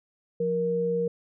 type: tone pair together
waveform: sine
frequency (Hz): 176 / 469.9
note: F3 / A#4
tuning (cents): +14 / +14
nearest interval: octave + perfect fourth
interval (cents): 1700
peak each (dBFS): -31 / -24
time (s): 0.4-1.08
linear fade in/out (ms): 5
effects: none